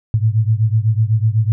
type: beating tone pair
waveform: sine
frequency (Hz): 107 / 115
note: A2 / A#2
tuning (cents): -48 / -23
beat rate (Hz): 8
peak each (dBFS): -14 / -16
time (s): 0.14-1.52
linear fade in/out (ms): 0
effects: none